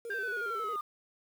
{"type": "tone with vibrato", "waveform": "sine", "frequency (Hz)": 435.7, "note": "A4", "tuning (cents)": -17, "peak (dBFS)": -37, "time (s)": [0.05, 0.76], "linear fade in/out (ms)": 2, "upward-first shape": "square", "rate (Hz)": 11, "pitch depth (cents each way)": 120}
{"type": "linear sweep", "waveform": "sine", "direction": "down", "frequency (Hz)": [1602, 1200], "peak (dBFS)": -31, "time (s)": [0.1, 0.81], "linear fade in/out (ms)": 5}
{"effects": ["tanh soft clip ceiling -29 dBFS", "9-bit"]}